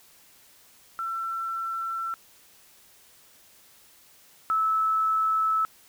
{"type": "tone pair in turn", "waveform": "sine", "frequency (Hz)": [1344, 1305.7], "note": ["E6", "E6"], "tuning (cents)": [33, -17], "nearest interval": "minor second", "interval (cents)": 50, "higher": "first", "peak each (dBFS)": [-28, -21], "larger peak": "second", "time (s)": [[0.99, 2.14], [4.5, 5.65]], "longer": "neither", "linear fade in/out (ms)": 0, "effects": ["white hiss -56 dBFS RMS until 5.88 s"]}